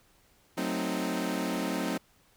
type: chord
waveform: sawtooth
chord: F# diminished seventh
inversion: none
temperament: equal with one note detuned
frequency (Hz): 185 / 222 / 261.6 / 311.1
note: F#3 / A3 / C4 / Eb4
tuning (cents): 0 / +16 / 0 / 0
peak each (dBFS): -31 / -32 / -30 / -31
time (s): 0.57-1.98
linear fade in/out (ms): 10
effects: pink hiss -64 dBFS RMS until 2.36 s